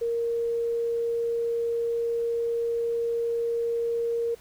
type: tone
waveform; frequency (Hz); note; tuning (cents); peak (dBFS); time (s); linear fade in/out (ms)
sine; 466.2; A#4; 0; -24; 0.01-4.35; 10
effects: pink hiss -54 dBFS RMS until 4.4 s